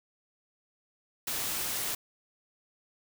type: noise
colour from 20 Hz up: white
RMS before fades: -33 dBFS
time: 1.27-1.95 s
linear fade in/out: 5 ms
effects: none